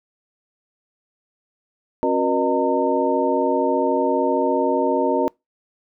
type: tone cluster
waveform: sine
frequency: 271.2 / 366.1 / 479.3 / 610 / 911 Hz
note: C#4 / F#4 / A#4 / D#5 / A#5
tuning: -38 / -18 / +48 / -34 / -40 cents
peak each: -23 dBFS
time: 2.03-5.28 s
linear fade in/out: 0 ms
effects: noise-tail reverb RT60 0.2 s tail -26 dB re dry